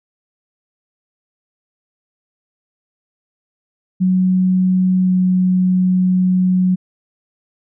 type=tone with pitch glide; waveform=sine; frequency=185 to 183.83 Hz; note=F#3 to F#3; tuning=0 to -11 cents; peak=-11 dBFS; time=4-6.76 s; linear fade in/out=20 ms; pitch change=-11 cents; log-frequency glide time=5.02-5.11 s; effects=none